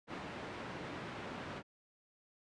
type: band-pass noise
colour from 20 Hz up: pink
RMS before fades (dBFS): -45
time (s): 0.07-1.63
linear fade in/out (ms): 50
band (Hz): 130 to 2400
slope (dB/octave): 12
effects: resampled to 22050 Hz